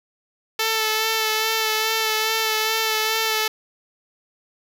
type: tone with vibrato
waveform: 5% pulse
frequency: 440 Hz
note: A4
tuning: in tune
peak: -8 dBFS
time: 0.59-3.48 s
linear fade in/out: 5 ms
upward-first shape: sine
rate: 2.4 Hz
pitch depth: 22 cents each way
effects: none